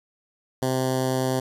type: tone with notch filter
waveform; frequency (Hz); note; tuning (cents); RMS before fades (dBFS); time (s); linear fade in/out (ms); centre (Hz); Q
10% pulse; 130; C3; -11; -24; 0.62-1.4; 5; 2300; 1.1
effects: resampled to 32000 Hz